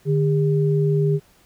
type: tone pair together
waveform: sine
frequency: 150.1 / 403.2 Hz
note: D3 / G4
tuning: +38 / +49 cents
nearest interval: octave + perfect fourth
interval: 1711 cents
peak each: -17 / -21 dBFS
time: 0.05-1.2 s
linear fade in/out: 50 ms
effects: pink hiss -56 dBFS RMS until 1.45 s